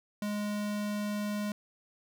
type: tone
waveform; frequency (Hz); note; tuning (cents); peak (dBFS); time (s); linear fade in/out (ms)
square; 207.7; G#3; 0; -32; 0.22-1.52; 2
effects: none